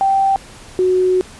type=tone pair in turn; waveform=sine; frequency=780 / 368.7 Hz; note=G5 / F#4; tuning=-9 / -6 cents; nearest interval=octave + minor second; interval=1297 cents; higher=first; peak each=-11 dBFS; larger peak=neither; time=0.01-0.36 / 0.79-1.21 s; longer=second; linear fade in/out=0 ms; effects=pink hiss -39 dBFS RMS until 1.39 s + resampled to 24000 Hz